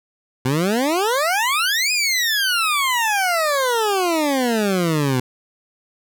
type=exponential two-way sweep; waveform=20% pulse; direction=up then down; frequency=123.47 to 2525 to 123.47 Hz; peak=-12 dBFS; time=0.45-5.2 s; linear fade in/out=5 ms; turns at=1.92 s; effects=none